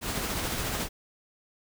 pink noise with tremolo, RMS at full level -30 dBFS, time 0.01-0.89 s, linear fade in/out 50 ms, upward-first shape sine, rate 14 Hz, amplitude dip 30%, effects none

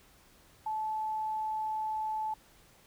sine tone, 868 Hz, A5, 24 cents flat, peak -31 dBFS, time 0.66-2.34 s, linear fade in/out 5 ms, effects pink hiss -61 dBFS RMS until 2.86 s

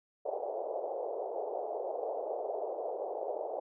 white band-pass noise, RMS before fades -37 dBFS, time 0.25-3.6 s, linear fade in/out 10 ms, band 410 to 740 Hz, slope 48 dB/octave, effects none

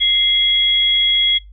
sine tone pair together, 2093 / 3322 Hz, C7 / G#7, 0 / 0 cents, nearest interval minor sixth, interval 800 cents, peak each -22 / -12 dBFS, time 0-1.39 s, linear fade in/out 20 ms, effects noise-tail reverb RT60 0.2 s tail -25 dB re dry + added 50 Hz sine -37 dBFS peak until 1.52 s

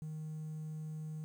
triangle tone, 155.56 Hz, D#3, in tune, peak -37 dBFS, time 0.02-1.24 s, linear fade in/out 0 ms, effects tanh soft clip ceiling -35 dBFS + 11-bit

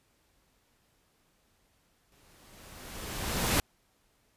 pink noise with exponential growth, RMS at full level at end -25 dBFS, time 2.12-3.6 s, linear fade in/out 1 ms, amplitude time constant 320 ms, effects pink hiss -70 dBFS RMS until 4.36 s + resampled to 32000 Hz

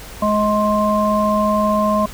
harmonic tone, 210.5 Hz, G#3, 24 cents sharp, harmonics 1 / 3 / 5, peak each -18 / -18 / -18 dBFS, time 0.22-2.06 s, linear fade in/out 5 ms, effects added 50 Hz sine -37 dBFS peak until 2.13 s + pink hiss -36 dBFS RMS until 2.13 s

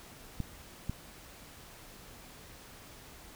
clicks, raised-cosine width 5 ms, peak -21 dBFS, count 2, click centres 0.403 / 0.896 s, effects pink hiss -52 dBFS RMS until 3.35 s

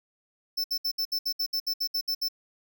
square tone bursts, 5300 Hz, E8, 9 cents sharp, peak -26 dBFS, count 13, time 0.57-2.286 s, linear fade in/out 10 ms, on 72 ms, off 65 ms, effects none

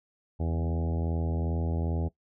harmonic tone with a mistuned harmonic, 82.5 Hz, E2, 2 cents sharp, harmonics 1 / 2 / 3 / 4 / 5 / 6 / 7 / 8 / 9 / 10, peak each -28 / -34 / -38 / -40 / -42 / -44 / -45 / -46 / -47 / -48 dBFS, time 0.39-2.09 s, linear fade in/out 20 ms, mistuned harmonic 2, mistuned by -15 cents, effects noise-tail reverb RT60 0.1 s tail -18 dB re dry

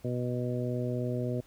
harmonic tone, 123.47 Hz, B2, in tune, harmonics 1 / 2 / 3 / 4 / 5, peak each -32 / -35 / -37 / -38 / -39 dBFS, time 0.04-1.41 s, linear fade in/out 10 ms, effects pink hiss -61 dBFS RMS until 1.46 s

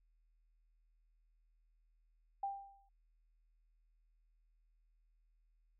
sine tone with exponential decay, 792 Hz, G5, 18 cents sharp, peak -34 dBFS, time 2.43-2.89 s, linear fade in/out 5 ms, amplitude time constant 100 ms, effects added 40 Hz sine -70 dBFS peak until 5.79 s

